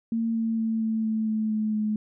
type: tone with pitch steps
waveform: sine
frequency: 227.8 / 225.7 / 223.6 / 221.6 / 219.5 / 217.5 / 215.5 / 213.5 Hz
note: A#3 / A3 / A3 / A3 / A3 / A3 / A3 / G#3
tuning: -40 / +44 / +28 / +13 / -4 / -20 / -36 / +48 cents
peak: -23 dBFS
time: 0.12-1.96 s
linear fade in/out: 2 ms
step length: 230 ms
effects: none